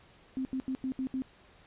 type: tone bursts at uneven times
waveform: sine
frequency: 261.6 Hz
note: C4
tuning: in tune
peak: -30 dBFS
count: 6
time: 0.37-0.45 / 0.53-0.6 / 0.68-0.75 / 0.84-0.92 / 0.99-1.07 / 1.14-1.22 s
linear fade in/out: 0 ms
effects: pink hiss -59 dBFS RMS until 1.66 s + resampled to 8000 Hz